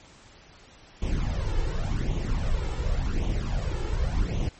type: noise with flanger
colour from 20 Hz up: brown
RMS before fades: -26 dBFS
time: 1.02-4.49 s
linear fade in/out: 2 ms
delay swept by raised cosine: 0.31 to 2.31 ms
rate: 0.89 Hz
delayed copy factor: +0.7
effects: pink hiss -52 dBFS RMS until 4.59 s + MP3 32 kbps